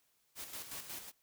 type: noise with tremolo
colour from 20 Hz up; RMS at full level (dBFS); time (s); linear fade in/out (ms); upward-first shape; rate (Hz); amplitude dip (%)
white; -44; 0.35-1.12; 50; square; 5.5; 55
effects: white hiss -75 dBFS RMS until 1.22 s